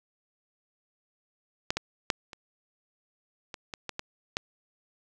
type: clicks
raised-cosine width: 0.2 ms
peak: -9 / -11 / -6 / -25 / -21 / -19 / -17 / -16 / -11 dBFS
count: 9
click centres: 1.705 / 1.77 / 2.102 / 2.332 / 3.542 / 3.738 / 3.893 / 3.994 / 4.369 s
effects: none